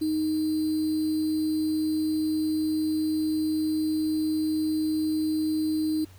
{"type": "tone with sample-and-hold", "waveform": "sine", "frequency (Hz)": 311.1, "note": "D#4", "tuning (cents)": 0, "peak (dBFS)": -23, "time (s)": [0.01, 6.05], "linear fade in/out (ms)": 10, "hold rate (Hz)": 4410, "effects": ["added 93 Hz sine -48 dBFS peak until 6.18 s", "pink hiss -56 dBFS RMS until 6.18 s"]}